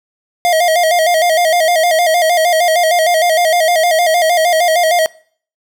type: tone with vibrato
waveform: square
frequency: 670 Hz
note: E5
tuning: 28 cents sharp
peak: -10 dBFS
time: 0.45-5.06 s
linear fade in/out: 0 ms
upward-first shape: square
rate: 6.5 Hz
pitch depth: 86 cents each way
effects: noise-tail reverb RT60 0.5 s tail -22 dB re dry

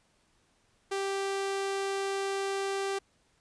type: tone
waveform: sawtooth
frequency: 392 Hz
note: G4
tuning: in tune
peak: -26 dBFS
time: 0.91-2.99 s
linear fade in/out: 10 ms
effects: pink hiss -69 dBFS RMS until 3.4 s + resampled to 22050 Hz

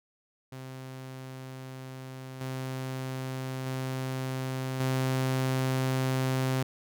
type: tone with level steps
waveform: sawtooth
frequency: 130.81 Hz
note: C3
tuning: in tune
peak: -36 / -29 / -27 / -22 dBFS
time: 0.52-6.63 s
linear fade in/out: 5 ms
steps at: 2.41 / 3.66 / 4.8 s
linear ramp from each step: 2 ms
effects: none

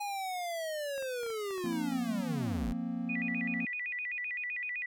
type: linear sweep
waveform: square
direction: down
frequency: 830.6 to 37.04 Hz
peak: -35 dBFS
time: 0-2.73 s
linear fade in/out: 10 ms
type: clicks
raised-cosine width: 0.5 ms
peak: -35 dBFS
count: 10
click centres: 0.979 / 1.025 / 1.233 / 1.264 / 1.303 / 1.508 / 1.58 / 1.661 / 1.728 / 1.923 s
type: chord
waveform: triangle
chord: F suspended fourth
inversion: none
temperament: equal with one note detuned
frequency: 176.24 / 233.1 / 261.6 Hz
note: F3 / Bb3 / C4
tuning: +16 / 0 / 0 cents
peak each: -38 / -33 / -37 dBFS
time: 1.64-3.65 s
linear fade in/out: 2 ms
type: tone with vibrato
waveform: sine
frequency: 2206 Hz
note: C#7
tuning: 9 cents flat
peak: -34 dBFS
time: 3.09-4.86 s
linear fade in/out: 5 ms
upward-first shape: square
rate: 7.8 Hz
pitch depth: 200 cents each way
effects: none

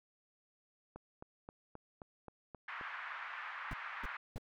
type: click train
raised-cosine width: 1 ms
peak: -34 dBFS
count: 8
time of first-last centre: 0.96-2.812 s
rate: 3.78 Hz
type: band-pass noise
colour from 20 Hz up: white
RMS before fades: -45 dBFS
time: 2.68-4.17 s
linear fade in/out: 5 ms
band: 1000 to 1900 Hz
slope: 24 dB/octave
type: noise bursts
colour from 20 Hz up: brown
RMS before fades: -40 dBFS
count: 3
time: 3.71-4.382 s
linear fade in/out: 2 ms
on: 24 ms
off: 300 ms
effects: none

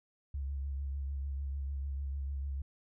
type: tone with vibrato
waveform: sine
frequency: 69.1 Hz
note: C#2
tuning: 5 cents flat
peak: -34 dBFS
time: 0.34-2.62 s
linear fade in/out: 5 ms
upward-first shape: square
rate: 6.7 Hz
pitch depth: 31 cents each way
effects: none

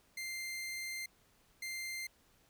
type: tone bursts at uneven times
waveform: sawtooth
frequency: 2093 Hz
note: C7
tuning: in tune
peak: -36 dBFS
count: 2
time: 0.17-1.06 / 1.62-2.07 s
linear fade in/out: 5 ms
effects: pink hiss -69 dBFS RMS until 2.49 s

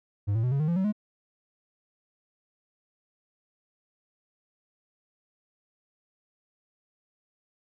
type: tone with pitch steps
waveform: triangle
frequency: 101.6 / 112.73 / 125.08 / 138.79 / 154 / 170.87 / 189.59 / 210.4 Hz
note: G#2 / A2 / B2 / C#3 / D#3 / F3 / F#3 / G#3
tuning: -38 / +42 / +22 / +2 / -17 / -38 / +42 / +23 cents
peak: -21 dBFS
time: 0.27-0.926 s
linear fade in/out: 20 ms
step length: 82 ms
effects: none

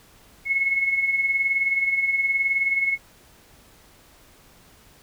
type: tone with tremolo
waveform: sine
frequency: 2185 Hz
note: C#7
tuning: 26 cents flat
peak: -17 dBFS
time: 0.45-2.98 s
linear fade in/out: 50 ms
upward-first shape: sine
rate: 19 Hz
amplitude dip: 55%
effects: pink hiss -53 dBFS RMS until 5.02 s

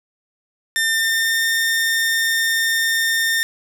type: tone with pitch glide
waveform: sawtooth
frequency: 1800 to 1815.7 Hz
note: A6 to A#6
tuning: +39 to -46 cents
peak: -13 dBFS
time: 0.76-3.43 s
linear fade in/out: 0 ms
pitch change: +15 cents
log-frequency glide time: 0.92-1.44 s
effects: none

